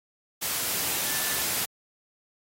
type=tone in noise; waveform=sine; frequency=1760 Hz; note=A6; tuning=in tune; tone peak=-38 dBFS; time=1.05-1.42 s; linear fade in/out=20 ms; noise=white; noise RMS=-28 dBFS; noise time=0.41-1.66 s; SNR=-13 dB; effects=high-pass 80 Hz 12 dB/octave + AAC 48 kbps